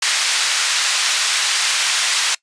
white band-pass noise, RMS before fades -18 dBFS, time 0.02-2.35 s, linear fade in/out 5 ms, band 1300 to 6000 Hz, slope 12 dB/octave, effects noise-tail reverb RT60 0.1 s tail -22 dB re dry + resampled to 22050 Hz

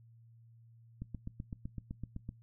click train, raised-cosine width 5 ms, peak -28 dBFS, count 11, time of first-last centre 1.02-2.291 s, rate 7.87 Hz, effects noise-tail reverb RT60 0.2 s tail -22 dB re dry + added 115 Hz sine -57 dBFS peak until 2.42 s

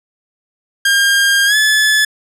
sawtooth tone with pitch glide, 1609 to 1724.5 Hz, G6 to A6, +45 to -35 cents, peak -6 dBFS, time 0.85-2.05 s, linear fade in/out 5 ms, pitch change +120 cents, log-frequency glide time 1.46-1.56 s, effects low-pass 12000 Hz 12 dB/octave

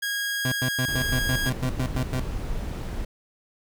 sawtooth tone, 1640 Hz, G#6, 22 cents flat, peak -22 dBFS, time 0.02-1.5 s, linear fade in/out 10 ms
30% pulse tone bursts, 127.9 Hz, C3, 39 cents flat, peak -21 dBFS, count 11, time 0.45-2.2 s, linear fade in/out 2 ms, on 70 ms, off 98 ms
brown noise, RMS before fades -30 dBFS, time 0.88-3.05 s, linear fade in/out 5 ms
effects none

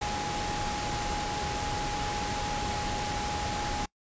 sine tone in noise, 830.6 Hz, G#5, in tune, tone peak -33 dBFS, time 0.01-3.86 s, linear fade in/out 10 ms, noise pink, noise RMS -33 dBFS, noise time 0.01-3.86 s, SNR -3 dB, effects noise-tail reverb RT60 0.1 s tail -24 dB re dry + resampled to 16000 Hz

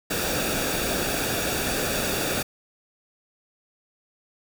pink noise with comb filter, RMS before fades -26 dBFS, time 0.1-2.43 s, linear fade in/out 10 ms, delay 0.97 ms, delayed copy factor -0.6, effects none

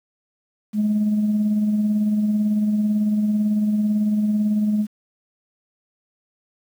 sine tone with tremolo, 210.9 Hz, G#3, 27 cents sharp, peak -14 dBFS, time 0.73-4.87 s, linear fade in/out 50 ms, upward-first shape sine, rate 18 Hz, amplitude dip 35%, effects tanh soft clip ceiling -13 dBFS + 8-bit

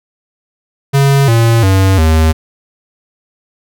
square tone with pitch steps, 138.59 / 115.2 / 95.76 / 79.6 Hz, C#3 / A#2 / G2 / D#2, 0 / -20 / -40 / +40 cents, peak -7 dBFS, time 0.93-2.33 s, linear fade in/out 20 ms, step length 350 ms, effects none

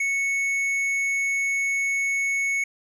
sine tone with tanh clipping, 2210 Hz, C#7, 6 cents flat, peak -23 dBFS, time 0-2.64 s, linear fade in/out 5 ms, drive 8 dB, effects none

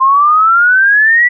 sine exponential sweep, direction up, 1046.5 to 1975.5 Hz, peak -5 dBFS, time 0-1.29 s, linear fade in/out 20 ms, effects none

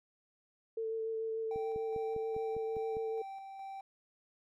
sine tone with vibrato, 446.4 Hz, A4, 25 cents sharp, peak -34 dBFS, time 0.77-3.22 s, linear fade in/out 5 ms, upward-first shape sine, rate 6.8 Hz, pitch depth 14 cents each way
triangle tone with tremolo, 779 Hz, G5, 11 cents flat, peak -40 dBFS, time 1.51-3.81 s, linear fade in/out 2 ms, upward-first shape square, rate 2.4 Hz, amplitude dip 30%
click train, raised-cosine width 3 ms, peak -34 dBFS, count 8, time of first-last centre 1.56-2.968 s, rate 4.97 Hz
effects none

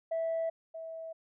sine tone pair in turn, 656 / 651.1 Hz, E5 / E5, -9 / -22 cents, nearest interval unison, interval 13 cents, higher first, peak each -28 / -39 dBFS, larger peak first, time 0.11-0.5 / 0.74-1.13 s, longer neither, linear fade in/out 10 ms, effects tanh soft clip ceiling -27 dBFS

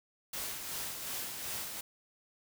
white noise with tremolo, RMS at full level -38 dBFS, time 0.33-1.81 s, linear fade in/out 5 ms, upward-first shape sine, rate 2.7 Hz, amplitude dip 40%, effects none

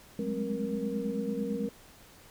sine tone cluster, 182.3 / 204.2 / 213.2 / 264.8 / 471 Hz, F#3 / G#3 / G#3 / C4 / A#4, -25 / -29 / +46 / +21 / +18 cents, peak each -40 / -35 / -36 / -37 / -35 dBFS, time 0.19-1.69 s, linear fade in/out 2 ms, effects pink hiss -55 dBFS RMS until 2.3 s

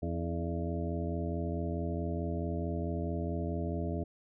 harmonic tone with a mistuned harmonic, 84.6 Hz, E2, 45 cents sharp, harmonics 1 / 2 / 3 / 4 / 5 / 7 / 8, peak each -35 / -38 / -40 / -41 / -42 / -43 / -44 dBFS, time 0.02-4.04 s, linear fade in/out 10 ms, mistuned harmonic 4, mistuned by -59 cents, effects none

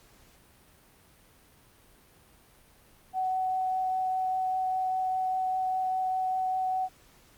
sine tone with vibrato, 749 Hz, F#5, 21 cents sharp, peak -26 dBFS, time 3.13-6.89 s, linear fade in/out 50 ms, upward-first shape triangle, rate 5 Hz, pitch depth 8 cents each way, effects pink hiss -59 dBFS RMS until 7.37 s + Opus 48 kbps

